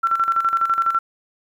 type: tone with tremolo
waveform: sine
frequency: 1350 Hz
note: E6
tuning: 41 cents sharp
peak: -14 dBFS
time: 0.03-0.99 s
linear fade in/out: 10 ms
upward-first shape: square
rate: 12 Hz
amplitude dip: 65%
effects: 9-bit